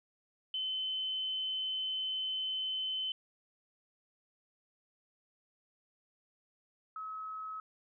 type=tone pair in turn; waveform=sine; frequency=3054 / 1284 Hz; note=G7 / E6; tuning=-46 / -46 cents; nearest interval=octave + minor third; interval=1500 cents; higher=first; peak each=-33 / -39 dBFS; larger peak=first; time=0.54-3.12 / 6.96-7.6 s; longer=first; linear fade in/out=2 ms; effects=none